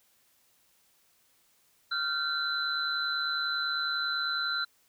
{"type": "tone cluster", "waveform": "sine", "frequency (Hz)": [1388, 1538, 4024], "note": ["F6", "G6", "B7"], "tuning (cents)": [-11, -33, 32], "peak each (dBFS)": [-31, -36, -32], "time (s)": [1.91, 4.65], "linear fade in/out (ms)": 10, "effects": ["white hiss -67 dBFS RMS until 4.88 s"]}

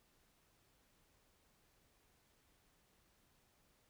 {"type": "silence", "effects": ["pink hiss -74 dBFS RMS until 3.89 s"]}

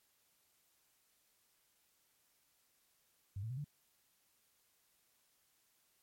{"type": "tone with pitch steps", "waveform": "sine", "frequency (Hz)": [98, 111.92, 127.83, 145.99], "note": ["G2", "A2", "C3", "D3"], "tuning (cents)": [0, 30, -40, -10], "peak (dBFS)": -39, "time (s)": [3.36, 3.644], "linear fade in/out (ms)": 5, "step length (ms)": 71, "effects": ["white hiss -75 dBFS RMS until 6.02 s", "MP3 64 kbps"]}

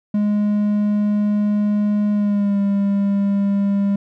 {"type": "tone with pitch glide", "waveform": "triangle", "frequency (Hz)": [207.7, 199.82], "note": ["G#3", "G3"], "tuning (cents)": [0, 33], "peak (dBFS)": -13, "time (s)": [0.14, 3.96], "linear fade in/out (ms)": 5, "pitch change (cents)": -67, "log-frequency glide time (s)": [2.12, 2.6], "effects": []}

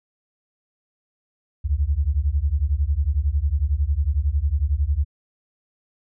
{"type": "beating tone pair", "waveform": "sine", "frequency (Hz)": [66.8, 77.8], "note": ["C2", "D#2"], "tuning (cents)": [36, 0], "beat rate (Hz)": 11, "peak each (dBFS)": -21, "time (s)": [1.64, 5.05], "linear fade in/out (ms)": 20, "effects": []}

